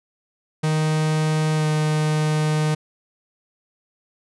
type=tone with pitch glide; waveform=45% pulse; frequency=155.56 to 153.68 Hz; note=D#3 to D#3; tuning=0 to -21 cents; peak=-18 dBFS; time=0.63-2.75 s; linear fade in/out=10 ms; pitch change=-21 cents; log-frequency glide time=1.55-1.66 s; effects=resampled to 24000 Hz